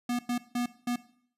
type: tone bursts at uneven times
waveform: square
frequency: 242.8 Hz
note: B3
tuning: 29 cents flat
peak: -28 dBFS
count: 4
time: 0.09-0.19 / 0.29-0.38 / 0.55-0.66 / 0.87-0.96 s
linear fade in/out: 5 ms
effects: noise-tail reverb RT60 0.6 s tail -17 dB re dry + resampled to 32000 Hz